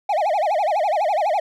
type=tone with vibrato; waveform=triangle; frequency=716 Hz; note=F5; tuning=43 cents sharp; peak=-15 dBFS; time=0.09-1.4 s; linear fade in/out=5 ms; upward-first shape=sine; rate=12 Hz; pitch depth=300 cents each way; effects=none